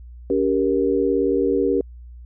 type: chord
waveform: sine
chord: G diminished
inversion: second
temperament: just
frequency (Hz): 282.2 / 392 / 470.4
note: Db4 / G4 / Bb4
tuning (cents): +31 / 0 / +16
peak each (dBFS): -22 / -20 / -21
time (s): 0.3-1.81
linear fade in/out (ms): 2
effects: added 60 Hz sine -37 dBFS peak until 2.25 s